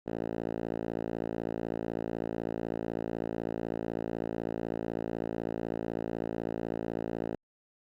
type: tone with band-pass filter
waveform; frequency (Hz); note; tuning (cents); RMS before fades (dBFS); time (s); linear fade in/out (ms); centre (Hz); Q
5% pulse; 56; A1; +31; -35; 0.06-7.36; 10; 340; 0.76
effects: Opus 48 kbps